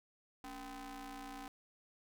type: ring-modulated tone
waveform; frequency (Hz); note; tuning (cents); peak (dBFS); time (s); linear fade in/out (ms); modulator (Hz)
sawtooth; 249.9; B3; +21; -39; 0.44-1.48; 2; 530
effects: none